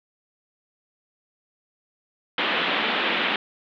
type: band-pass noise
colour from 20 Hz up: white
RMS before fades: -24 dBFS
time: 2.38-3.36 s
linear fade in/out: 2 ms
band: 180 to 3500 Hz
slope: 48 dB/octave
effects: none